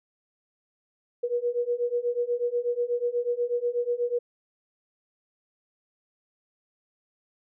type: beating tone pair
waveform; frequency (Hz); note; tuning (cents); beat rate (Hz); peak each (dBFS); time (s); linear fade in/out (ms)
sine; 477.9 / 486.1; A#4 / B4; +43 / -28; 8.2; -28 / -27; 1.23-4.19; 10
effects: none